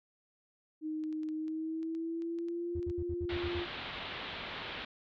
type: tone with pitch glide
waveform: sine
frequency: 311.1 to 349.2 Hz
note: D#4 to F4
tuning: 0 to 0 cents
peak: -34 dBFS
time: 0.81-3.67 s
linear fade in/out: 50 ms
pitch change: +200 cents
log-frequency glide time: 1.33-2.81 s
type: clicks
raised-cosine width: 0.2 ms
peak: -40 dBFS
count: 12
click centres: 1.038 / 1.127 / 1.233 / 1.288 / 1.481 / 1.83 / 1.95 / 2.221 / 2.387 / 2.485 / 2.829 / 2.899 s
type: tone bursts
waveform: triangle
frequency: 82.41 Hz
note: E2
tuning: in tune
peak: -34 dBFS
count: 8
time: 2.75-3.599 s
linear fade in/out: 5 ms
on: 51 ms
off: 63 ms
type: low-pass noise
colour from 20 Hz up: white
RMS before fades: -42 dBFS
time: 3.29-4.85 s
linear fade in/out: 5 ms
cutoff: 3800 Hz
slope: 48 dB/octave
effects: none